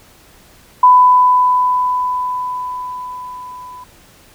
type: tone with level ramp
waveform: sine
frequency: 999 Hz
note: B5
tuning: 20 cents sharp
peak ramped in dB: -3 to -31 dBFS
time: 0.83-3.84 s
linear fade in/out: 5 ms
effects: pink hiss -46 dBFS RMS until 4.34 s